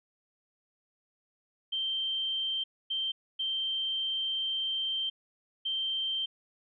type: tone bursts at uneven times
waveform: sine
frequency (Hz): 3136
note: G7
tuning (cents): 0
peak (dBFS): -29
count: 4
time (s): 1.72-2.64 / 2.9-3.12 / 3.39-5.1 / 5.65-6.26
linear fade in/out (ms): 10
effects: none